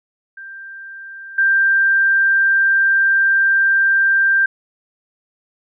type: tone with level steps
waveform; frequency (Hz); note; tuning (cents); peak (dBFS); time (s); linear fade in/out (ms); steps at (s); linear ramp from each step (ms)
sine; 1580; G6; +13; -31 / -11; 0.37-4.46; 5; 1.38; 5
effects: none